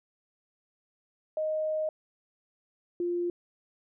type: tone pair in turn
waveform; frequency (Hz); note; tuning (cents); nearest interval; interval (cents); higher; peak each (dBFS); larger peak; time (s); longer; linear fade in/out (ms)
sine; 622.3 / 349.3; D#5 / F4; 0 / 0; minor seventh; 1000; first; -27; neither; 1.37-1.89 / 3-3.3; first; 2
effects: none